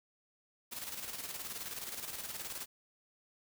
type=noise with tremolo; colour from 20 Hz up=white; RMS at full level=-41 dBFS; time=0.71-2.66 s; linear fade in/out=20 ms; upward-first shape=square; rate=19 Hz; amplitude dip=50%; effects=none